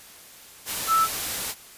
sine tone in noise, 1318.5 Hz, E6, in tune, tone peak -17 dBFS, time 0.87-1.08 s, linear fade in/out 50 ms, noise white, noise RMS -29 dBFS, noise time 0.65-1.55 s, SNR +9 dB, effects white hiss -47 dBFS RMS until 1.77 s + resampled to 32000 Hz

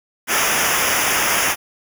pink noise with comb filter, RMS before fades -18 dBFS, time 0.27-1.56 s, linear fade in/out 50 ms, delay 0.24 ms, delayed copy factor -0.95, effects none

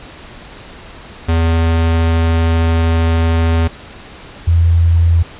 square / sine tone pair in turn, 82.41 / 84.04 Hz, E2 / E2, 0 / +34 cents, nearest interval unison, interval 34 cents, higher second, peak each -11 / -7 dBFS, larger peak second, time 1.28-3.68 / 4.47-5.23 s, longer first, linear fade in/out 10 ms, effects pink hiss -35 dBFS RMS until 5.39 s + resampled to 8000 Hz

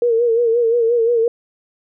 sine tone with vibrato, 466.2 Hz, A#4, in tune, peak -12 dBFS, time 0.02-1.28 s, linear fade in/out 2 ms, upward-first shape sine, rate 5.7 Hz, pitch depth 64 cents each way, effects none

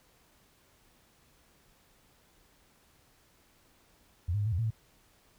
sine tone with pitch steps, 86.1 / 103.9 / 103 / 112 / 86.4 / 114.2 / 110.7 Hz, F2 / G#2 / G#2 / A2 / F2 / A#2 / A2, -24 / +1 / -14 / +31 / -18 / -35 / +11 cents, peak -27 dBFS, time 4.28-4.707 s, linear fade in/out 10 ms, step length 61 ms, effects pink hiss -65 dBFS RMS until 5.38 s

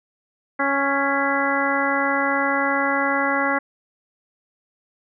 harmonic tone with a mistuned harmonic, 277.2 Hz, C#4, in tune, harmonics 1 / 2 / 3 / 4 / 5 / 6 / 7, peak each -26 / -26 / -26 / -26 / -26 / -26 / -26 dBFS, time 0.59-3.59 s, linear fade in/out 10 ms, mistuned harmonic 7, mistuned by +44 cents, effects none

